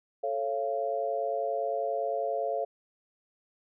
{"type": "chord", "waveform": "sine", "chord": "A augmented", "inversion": "none", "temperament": "just", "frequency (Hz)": [440, 550, 687.5], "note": ["A4", "C#5", "E#5"], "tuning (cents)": [0, -14, -27], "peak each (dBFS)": [-34, -32, -31], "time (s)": [0.23, 2.65], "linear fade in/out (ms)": 10, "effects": []}